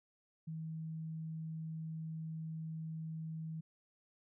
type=tone; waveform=sine; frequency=160 Hz; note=D#3; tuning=49 cents sharp; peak=-40 dBFS; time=0.47-3.61 s; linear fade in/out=10 ms; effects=none